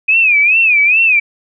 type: tone with vibrato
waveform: sine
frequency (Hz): 2489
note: D#7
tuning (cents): 0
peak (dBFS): -7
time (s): 0.08-1.2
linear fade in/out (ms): 10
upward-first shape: sine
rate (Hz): 2.4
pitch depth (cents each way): 150
effects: none